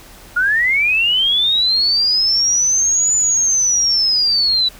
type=linear two-way sweep; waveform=sine; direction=up then down; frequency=1400 to 7020 to 3913 Hz; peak=-12 dBFS; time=0.36-4.69 s; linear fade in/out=10 ms; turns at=3.15 s; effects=added 40 Hz sine -44 dBFS peak until 4.79 s + pink hiss -41 dBFS RMS until 4.79 s